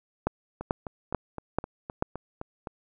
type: two click trains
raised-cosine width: 1 ms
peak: -10 / -21 dBFS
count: 5 / 9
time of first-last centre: 0.27-2.024 / 0.61-2.672 s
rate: 2.28 / 3.88 Hz
effects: none